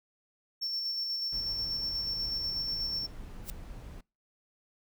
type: tone with tremolo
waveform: triangle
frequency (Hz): 5430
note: F8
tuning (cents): -50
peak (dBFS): -29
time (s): 0.61-3.07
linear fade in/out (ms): 20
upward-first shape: square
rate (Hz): 8.2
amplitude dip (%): 25
type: noise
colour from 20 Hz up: brown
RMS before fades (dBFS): -44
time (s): 1.32-4.01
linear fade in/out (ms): 5
type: noise with exponential growth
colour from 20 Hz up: blue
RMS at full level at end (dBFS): -35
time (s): 3.42-3.5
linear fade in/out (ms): 0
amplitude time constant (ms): 16
effects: noise-tail reverb RT60 0.3 s tail -26 dB re dry